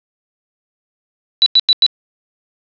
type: tone bursts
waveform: sine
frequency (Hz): 3951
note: B7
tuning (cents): 0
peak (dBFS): -6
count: 4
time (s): 1.42-1.863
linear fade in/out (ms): 0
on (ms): 41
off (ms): 93
effects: resampled to 11025 Hz + 8-bit